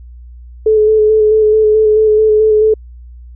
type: tone with vibrato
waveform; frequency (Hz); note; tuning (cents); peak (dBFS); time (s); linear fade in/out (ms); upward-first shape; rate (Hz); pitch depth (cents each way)
sine; 431.1; A4; -35; -6; 0.66-2.74; 5; square; 4.6; 17
effects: added 60 Hz sine -31 dBFS peak until 3.35 s